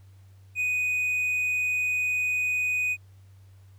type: tone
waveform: triangle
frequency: 2489 Hz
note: D#7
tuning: in tune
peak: -22 dBFS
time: 0.55-2.97 s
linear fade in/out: 50 ms
effects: added 96 Hz sine -49 dBFS peak until 3.78 s + pink hiss -66 dBFS RMS until 3.78 s